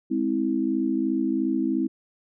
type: chord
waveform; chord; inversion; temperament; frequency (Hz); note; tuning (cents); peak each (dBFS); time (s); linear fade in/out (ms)
sine; Ab augmented; none; equal with one note detuned; 207.7 / 261.6 / 324.5; Ab3 / C4 / E4; 0 / 0 / -27; -29 / -25 / -25; 0.1-1.88; 20
effects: none